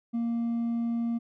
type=tone with hard clipping; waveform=sine; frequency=233.1 Hz; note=A#3; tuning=in tune; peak=-27 dBFS; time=0.13-1.19 s; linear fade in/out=20 ms; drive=2 dB; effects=none